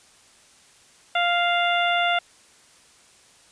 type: harmonic tone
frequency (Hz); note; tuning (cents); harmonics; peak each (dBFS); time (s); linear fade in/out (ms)
698; F5; -1; 1 / 2 / 3 / 4 / 5; -22 / -25 / -27 / -28 / -29; 1.15-2.19; 5
effects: white hiss -54 dBFS RMS until 3.51 s + resampled to 22050 Hz